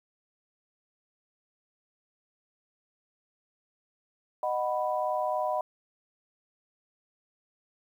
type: chord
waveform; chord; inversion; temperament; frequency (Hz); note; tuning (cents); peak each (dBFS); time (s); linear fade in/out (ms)
sine; B major; first; just; 617.4 / 740.8 / 987.8; D#5 / F#5 / B5; -14 / +2 / 0; -30 / -31 / -32; 4.43-5.61; 2
effects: 10-bit